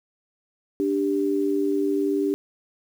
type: tone pair together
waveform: sine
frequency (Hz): 293.1 / 393.7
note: D4 / G4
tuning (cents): -3 / +8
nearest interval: perfect fourth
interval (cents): 511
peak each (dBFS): -23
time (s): 0.8-2.34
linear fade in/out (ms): 0
effects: 8-bit